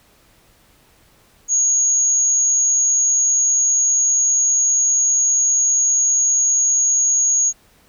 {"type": "tone", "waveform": "sine", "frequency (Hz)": 6645, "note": "G#8", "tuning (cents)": 0, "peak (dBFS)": -13, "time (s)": [1.48, 7.53], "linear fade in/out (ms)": 50, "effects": ["pink hiss -54 dBFS RMS until 7.88 s"]}